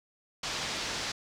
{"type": "low-pass noise", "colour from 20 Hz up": "white", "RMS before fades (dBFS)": -35, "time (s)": [0.43, 1.12], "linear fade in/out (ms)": 5, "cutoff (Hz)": 5900, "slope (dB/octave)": 24, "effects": []}